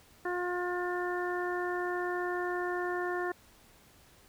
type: harmonic tone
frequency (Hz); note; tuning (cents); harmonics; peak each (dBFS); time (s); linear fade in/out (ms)
356.5; F4; +36; 1 / 2 / 3 / 4 / 5; -33 / -38 / -40 / -41 / -39; 0.25-3.32; 5
effects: pink hiss -60 dBFS RMS until 4.28 s